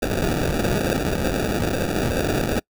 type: noise with sample-and-hold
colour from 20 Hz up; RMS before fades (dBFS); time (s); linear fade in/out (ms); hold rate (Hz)
white; -22; 0.02-2.6; 10; 1050
effects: noise-tail reverb RT60 0.1 s tail -26 dB re dry